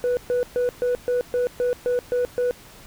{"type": "tone bursts", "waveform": "sine", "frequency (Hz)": 491.8, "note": "B4", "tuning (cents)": -7, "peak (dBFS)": -16, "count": 10, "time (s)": [0.04, 2.51], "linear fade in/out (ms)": 0, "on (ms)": 130, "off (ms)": 130, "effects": ["tanh soft clip ceiling -18 dBFS", "pink hiss -46 dBFS RMS until 2.86 s"]}